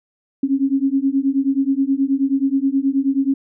sine beating tone pair, 267.9 / 277.3 Hz, C4 / C#4, +41 / +1 cents, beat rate 9.4 Hz, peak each -18 dBFS, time 0.43-3.34 s, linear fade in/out 5 ms, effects none

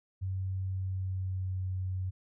sine tone with pitch glide, 94.6 to 93.14 Hz, F#2 to F#2, +39 to +12 cents, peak -31 dBFS, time 0.21-2.11 s, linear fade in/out 20 ms, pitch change -27 cents, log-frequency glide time 0.68-1.67 s, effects none

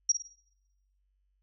sine tone with echo, 5690 Hz, F8, 31 cents sharp, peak -20 dBFS, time 0.09-0.12 s, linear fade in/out 5 ms, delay 52 ms, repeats 4, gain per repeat -9 dB, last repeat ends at 0.328 s, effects noise-tail reverb RT60 0.9 s tail -24 dB re dry + added 48 Hz sine -70 dBFS peak until 1.42 s

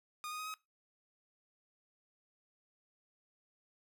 sawtooth tone with pitch steps, 1226 / 1240.2 / 1254.7 / 1269.2 Hz, D#6 / D#6 / D#6 / D#6, -26 / -6 / +14 / +34 cents, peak -37 dBFS, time 0.24-0.54 s, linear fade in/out 0 ms, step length 75 ms, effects noise-tail reverb RT60 0.2 s tail -19 dB re dry

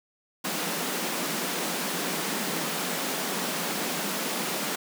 pink high-pass noise, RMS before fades -30 dBFS, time 0.44-4.76 s, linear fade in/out 10 ms, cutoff 160 Hz, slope 96 dB/octave, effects none

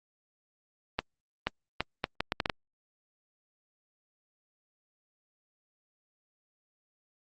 accelerating click train, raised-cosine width 0.3 ms, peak -11 dBFS, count 9, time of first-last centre 0.99-2.498 s, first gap 480 ms, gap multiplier 0.7, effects Opus 32 kbps

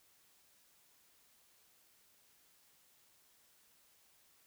silence, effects white hiss -69 dBFS RMS until 4.46 s

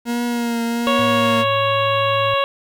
40% pulse tone with vibrato, 236.1 Hz, A#3, 22 cents sharp, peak -18 dBFS, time 0.05-1.45 s, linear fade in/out 50 ms, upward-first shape triangle, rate 1.3 Hz, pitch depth 33 cents each way
harmonic tone, 554.4 Hz, C#5, in tune, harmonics 1 / 2 / 3 / 4 / 5 / 6 / 7, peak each -19 / -19 / -29 / -32 / -24 / -28 / -32 dBFS, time 0.87-2.44 s, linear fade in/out 0 ms
sine tone, 110 Hz, A2, in tune, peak -27 dBFS, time 0.99-2.34 s, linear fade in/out 0 ms
effects 8-bit

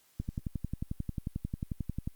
click train, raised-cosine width 5 ms, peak -21 dBFS, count 22, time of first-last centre 0.2-2.075 s, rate 11.2 Hz, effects white hiss -66 dBFS RMS until 2.15 s + Opus 48 kbps

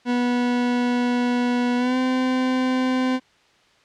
40% pulse tone with pitch glide, 244.5 to 256.7 Hz, B3 to C4, -17 to -33 cents, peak -18 dBFS, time 0.05-3.2 s, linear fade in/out 50 ms, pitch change +84 cents, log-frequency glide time 1.77-1.97 s, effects white hiss -57 dBFS RMS until 3.84 s + low-pass 4000 Hz 12 dB/octave

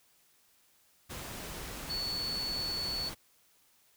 sine tone in noise, 4435 Hz, C#8, in tune, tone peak -33 dBFS, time 1.89-3.1 s, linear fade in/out 20 ms, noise pink, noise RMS -42 dBFS, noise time 1.09-3.15 s, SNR +6 dB, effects white hiss -67 dBFS RMS until 3.96 s

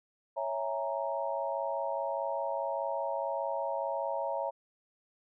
sine chord, A# half-diminished seventh, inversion first, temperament equal, 554.4 / 659.3 / 830.6 / 932.3 Hz, C#5 / E5 / G#5 / A#5, 0 / 0 / 0 / 0 cents, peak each -35 / -36 / -40 / -36 dBFS, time 0.36-4.51 s, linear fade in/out 20 ms, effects none

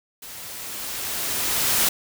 white noise with level ramp, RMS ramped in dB -39 to -19 dBFS, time 0.22-1.89 s, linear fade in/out 5 ms, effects none

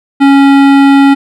sine tone with hard clipping, 277 Hz, C#4, 1 cent flat, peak -4 dBFS, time 0.2-1.15 s, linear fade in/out 20 ms, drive 17 dB, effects none

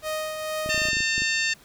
sawtooth tone with tremolo, 622.3 Hz, D#5, in tune, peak -22 dBFS, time 0.02-0.92 s, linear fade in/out 50 ms, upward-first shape triangle, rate 2.2 Hz, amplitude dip 45%
clicks, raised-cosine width 3 ms, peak -23 dBFS, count 12, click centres 0.661 / 0.691 / 0.745 / 0.778 / 0.818 / 0.854 / 0.886 / 0.932 / 0.969 / 1.005 / 1.18 / 1.22 s
harmonic tone, 900 Hz, A5, 39 cents sharp, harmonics 2 / 3 / 4 / 5 / 6 / 7 / 8, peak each -26 / -26 / -33 / -31 / -38 / -37 / -35 dBFS, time 0.69-1.54 s, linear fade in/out 10 ms
effects pink hiss -53 dBFS RMS until 1.64 s

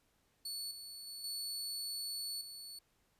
sawtooth tone with level steps, 4435 Hz, C#8, in tune, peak -37 / -44 / -42 / -36 / -44 dBFS, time 0.45-2.79 s, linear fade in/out 5 ms, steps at 0.71 / 1.07 / 1.24 / 2.41 s, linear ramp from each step 2 ms, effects pink hiss -75 dBFS RMS until 3.19 s + resampled to 32000 Hz

